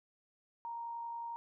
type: tone with amplitude modulation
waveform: sine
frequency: 933 Hz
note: A#5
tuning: 1 cent sharp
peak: -38 dBFS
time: 0.65-1.36 s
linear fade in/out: 0 ms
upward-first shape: sine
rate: 51.1 Hz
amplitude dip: 25%
effects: none